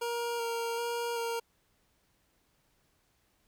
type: tone with vibrato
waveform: 25% pulse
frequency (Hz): 468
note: A#4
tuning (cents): +7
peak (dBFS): -28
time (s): 0.01-1.4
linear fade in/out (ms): 10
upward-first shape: square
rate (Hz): 1.3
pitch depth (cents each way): 13
effects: pink hiss -72 dBFS RMS until 3.47 s